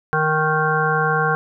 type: harmonic tone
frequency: 155.56 Hz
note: D#3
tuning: in tune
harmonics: 1 / 3 / 5 / 7 / 9 / 10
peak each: -23 / -23 / -23 / -23 / -23 / -23 dBFS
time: 0.13-1.35 s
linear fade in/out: 0 ms
effects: none